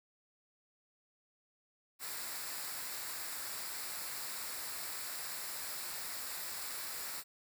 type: noise with comb filter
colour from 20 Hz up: white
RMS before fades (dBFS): -42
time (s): 1.99-7.24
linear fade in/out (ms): 50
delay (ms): 0.32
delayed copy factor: -0.55
effects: none